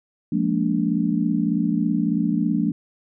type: chord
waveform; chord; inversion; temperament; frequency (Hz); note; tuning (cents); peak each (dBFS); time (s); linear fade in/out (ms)
sine; Bb dominant seventh; second; just; 174.81 / 209.8 / 233.1 / 291.4; F3 / Ab3 / Bb3 / D4; +2 / +18 / 0 / -13; -24; 0.32-2.72; 5
effects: none